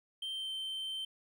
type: tone with pitch glide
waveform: triangle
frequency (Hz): 3136 to 3109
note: G7 to G7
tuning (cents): 0 to -15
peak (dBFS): -35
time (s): 0.22-1.05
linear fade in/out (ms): 5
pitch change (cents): -15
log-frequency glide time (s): 0.33-0.5
effects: none